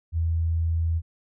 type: tone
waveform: sine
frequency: 82.41 Hz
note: E2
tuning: in tune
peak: -21 dBFS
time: 0.12-1.02 s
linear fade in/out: 50 ms
effects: none